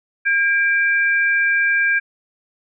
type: tone pair together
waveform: sine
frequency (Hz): 1614.6 / 2344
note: G#6 / D7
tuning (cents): -49 / -4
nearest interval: tritone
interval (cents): 645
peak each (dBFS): -15 / -20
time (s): 0.25-2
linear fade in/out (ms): 20
effects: none